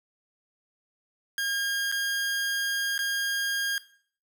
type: tone with dropouts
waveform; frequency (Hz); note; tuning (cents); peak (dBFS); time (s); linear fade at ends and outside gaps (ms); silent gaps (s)
sawtooth; 1620; G#6; -43; -23; 1.38-3.78; 1; 1.916-1.923 / 2.979-2.99
effects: noise-tail reverb RT60 0.5 s tail -17 dB re dry